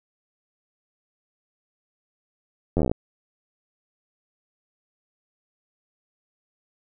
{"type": "slowing click train", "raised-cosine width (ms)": 2, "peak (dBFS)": -9, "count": 11, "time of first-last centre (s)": [2.77, 2.915], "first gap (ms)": 11, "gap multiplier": 1.06, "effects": []}